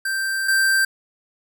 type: tone pair in turn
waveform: square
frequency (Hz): 1568 / 1568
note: G6 / G6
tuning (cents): 0 / 0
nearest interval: unison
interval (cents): 0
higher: neither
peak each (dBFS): -22 / -16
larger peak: second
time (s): 0.05-0.48 / 0.48-0.85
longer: first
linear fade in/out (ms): 5
effects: none